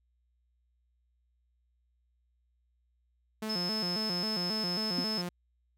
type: tone with vibrato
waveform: sawtooth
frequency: 196 Hz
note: G3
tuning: in tune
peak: -30 dBFS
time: 3.42-5.29 s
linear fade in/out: 5 ms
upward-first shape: square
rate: 3.7 Hz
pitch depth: 180 cents each way
type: tone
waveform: sine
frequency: 5200 Hz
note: E8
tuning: 24 cents flat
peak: -32 dBFS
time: 3.49-5.22 s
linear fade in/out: 10 ms
type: tone with exponential decay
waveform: sine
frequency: 255.6 Hz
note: C4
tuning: 40 cents flat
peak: -25 dBFS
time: 4.98-5.05 s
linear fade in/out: 5 ms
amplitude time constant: 15 ms
effects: added 60 Hz sine -70 dBFS peak until 5.77 s